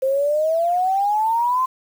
sine exponential sweep, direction up, 523 to 1049 Hz, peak -16 dBFS, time 0.02-1.66 s, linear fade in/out 10 ms, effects 7-bit

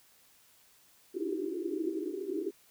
white band-pass noise, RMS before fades -35 dBFS, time 1.14-2.51 s, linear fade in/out 5 ms, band 300 to 400 Hz, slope 96 dB/octave, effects white hiss -63 dBFS RMS until 2.7 s

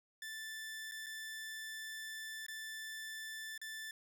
sawtooth tone with dropouts, 1761 Hz, A6, 1 cent sharp, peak -40 dBFS, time 0.22-3.91 s, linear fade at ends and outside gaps 2 ms, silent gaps 0.913-0.919 / 1.062-1.066 / 2.465-2.483 / 3.578-3.615 s, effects none

